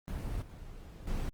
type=noise with level steps; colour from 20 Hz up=brown; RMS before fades=-36 / -47 / -35 dBFS; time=0.08-1.29 s; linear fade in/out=0 ms; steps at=0.42 / 1.07 s; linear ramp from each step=2 ms; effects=Opus 24 kbps